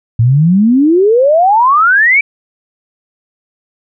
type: exponential sweep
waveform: sine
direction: up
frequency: 110 to 2349 Hz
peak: -5 dBFS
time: 0.19-2.21 s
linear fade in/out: 5 ms
effects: none